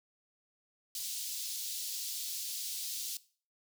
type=high-pass noise; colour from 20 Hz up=pink; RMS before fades=-39 dBFS; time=0.95-3.17 s; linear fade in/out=2 ms; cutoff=3800 Hz; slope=24 dB/octave; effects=noise-tail reverb RT60 0.4 s tail -18 dB re dry